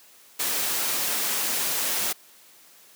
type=noise; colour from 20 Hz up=white; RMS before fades=-26 dBFS; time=0.39-2.13 s; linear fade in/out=10 ms; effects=white hiss -53 dBFS RMS until 2.95 s + high-pass 200 Hz 12 dB/octave